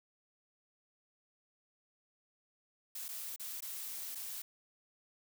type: noise with dropouts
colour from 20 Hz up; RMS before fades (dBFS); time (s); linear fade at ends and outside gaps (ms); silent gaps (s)
blue; -43; 2.95-4.42; 5; 3.083-3.088 / 3.362-3.396 / 3.606-3.622 / 4.149-4.154
effects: none